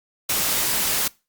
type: noise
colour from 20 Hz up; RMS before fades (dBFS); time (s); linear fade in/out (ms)
white; -22; 0.29-1.08; 5
effects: noise-tail reverb RT60 0.3 s tail -24 dB re dry + Opus 48 kbps